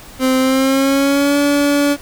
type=tone with pitch glide; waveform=30% pulse; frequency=260 to 286.8 Hz; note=C4 to D4; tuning=-11 to -41 cents; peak=-9 dBFS; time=0.19-1.97 s; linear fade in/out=50 ms; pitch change=+170 cents; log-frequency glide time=0.39-1.38 s; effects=pink hiss -38 dBFS RMS until 2.01 s